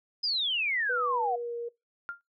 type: exponential sweep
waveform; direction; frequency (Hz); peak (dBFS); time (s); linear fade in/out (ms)
sine; down; 5100 to 695; -26; 0.23-1.36; 10
type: tone with pitch glide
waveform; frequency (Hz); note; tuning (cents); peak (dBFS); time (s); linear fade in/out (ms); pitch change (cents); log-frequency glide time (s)
sine; 491.7 to 471.7; B4 to A#4; -8 to +20; -32; 0.89-1.69; 10; -72; 1.02-1.55
type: tone with exponential decay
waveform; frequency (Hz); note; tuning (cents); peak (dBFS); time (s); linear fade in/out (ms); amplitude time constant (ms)
sine; 1396.9; F6; 0; -29; 2.09-2.21; 0; 25
effects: noise-tail reverb RT60 0.2 s tail -22 dB re dry